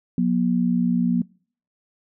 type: tone pair together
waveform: sine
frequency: 179.8 / 240 Hz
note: F#3 / B3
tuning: -49 / -49 cents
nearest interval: perfect fourth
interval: 500 cents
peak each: -20 dBFS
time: 0.18-1.22 s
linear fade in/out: 2 ms
effects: noise-tail reverb RT60 0.5 s tail -25 dB re dry